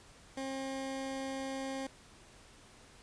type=tone; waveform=20% pulse; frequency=268 Hz; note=C4; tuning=42 cents sharp; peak=-32 dBFS; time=0.37-1.87 s; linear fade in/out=5 ms; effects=pink hiss -58 dBFS RMS until 3.02 s + resampled to 22050 Hz